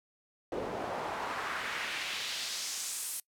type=noise with band-pass filter sweep; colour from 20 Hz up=pink; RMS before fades=-37 dBFS; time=0.52-3.2 s; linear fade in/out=2 ms; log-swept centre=430 to 11000 Hz; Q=1.4; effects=noise-tail reverb RT60 0.1 s tail -23 dB re dry